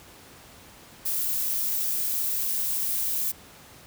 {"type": "noise", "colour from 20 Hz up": "violet", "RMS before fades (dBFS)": -27, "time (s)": [1.05, 3.32], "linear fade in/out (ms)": 10, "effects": ["pink hiss -49 dBFS RMS until 3.86 s", "high-pass 60 Hz 12 dB/octave"]}